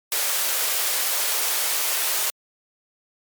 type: high-pass noise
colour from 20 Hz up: white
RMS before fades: -23 dBFS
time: 0.12-2.3 s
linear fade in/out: 0 ms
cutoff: 430 Hz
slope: 24 dB/octave
effects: MP3 96 kbps